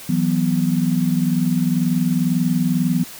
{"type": "chord", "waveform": "sine", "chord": "E suspended second", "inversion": "none", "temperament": "equal", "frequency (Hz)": [164.81, 185, 246.9], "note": ["E3", "F#3", "B3"], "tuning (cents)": [0, 0, 0], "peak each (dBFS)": -20, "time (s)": [0.09, 3.04], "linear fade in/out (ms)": 5, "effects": ["white hiss -37 dBFS RMS until 3.19 s"]}